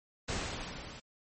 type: noise with level ramp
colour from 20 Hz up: pink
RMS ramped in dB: -34 to -48 dBFS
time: 0.28-1 s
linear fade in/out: 10 ms
effects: MP3 32 kbps